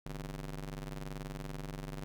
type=ring-modulated tone; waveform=sawtooth; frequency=98 Hz; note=G2; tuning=in tune; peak=-33 dBFS; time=0.06-2.04 s; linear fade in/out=0 ms; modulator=59.4 Hz; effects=none